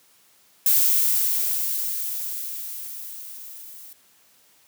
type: noise with level ramp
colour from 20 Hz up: violet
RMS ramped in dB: -17 to -43 dBFS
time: 0.66-3.93 s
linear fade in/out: 2 ms
effects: white hiss -58 dBFS RMS until 4.67 s + high-pass 100 Hz 12 dB/octave